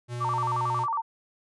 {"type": "tone", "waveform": "square", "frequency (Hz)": 121, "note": "B2", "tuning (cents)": -35, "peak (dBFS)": -32, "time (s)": [0.08, 0.87], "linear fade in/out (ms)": 50}
{"type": "tone with vibrato", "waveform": "sine", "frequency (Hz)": 1026, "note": "C6", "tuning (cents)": -34, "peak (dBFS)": -25, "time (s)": [0.2, 1.02], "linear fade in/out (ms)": 20, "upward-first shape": "square", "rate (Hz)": 11, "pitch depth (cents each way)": 210}
{"effects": ["resampled to 24000 Hz"]}